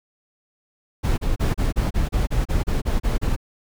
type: noise bursts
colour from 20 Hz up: brown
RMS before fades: -20 dBFS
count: 13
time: 1.03-3.364 s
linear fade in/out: 20 ms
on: 150 ms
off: 32 ms
effects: none